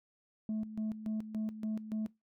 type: tone with tremolo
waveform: sine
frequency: 216.8 Hz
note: A3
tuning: 25 cents flat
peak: -30 dBFS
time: 0.49-2.07 s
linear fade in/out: 2 ms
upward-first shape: square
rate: 3.5 Hz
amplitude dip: 75%
effects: noise-tail reverb RT60 0.2 s tail -23 dB re dry + tanh soft clip ceiling -31 dBFS